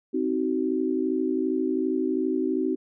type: chord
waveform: sine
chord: C diminished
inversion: none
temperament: just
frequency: 261.6 / 314 / 376.7 Hz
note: C4 / Eb4 / Gb4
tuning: 0 / +16 / +31 cents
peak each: -27 dBFS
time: 0.13-2.76 s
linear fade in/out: 20 ms
effects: none